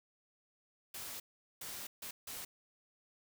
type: noise bursts at uneven times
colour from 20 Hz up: white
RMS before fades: -45 dBFS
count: 4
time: 0.94-1.2 / 1.61-1.87 / 2.02-2.11 / 2.27-2.45 s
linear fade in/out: 5 ms
effects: none